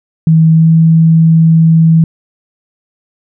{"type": "tone with pitch glide", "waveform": "sine", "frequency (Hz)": [160.9, 162.58], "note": ["E3", "E3"], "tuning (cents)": [-42, -24], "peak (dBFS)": -3, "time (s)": [0.27, 2.04], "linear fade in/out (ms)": 2, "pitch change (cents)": 18, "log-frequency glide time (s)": [0.53, 0.69], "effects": []}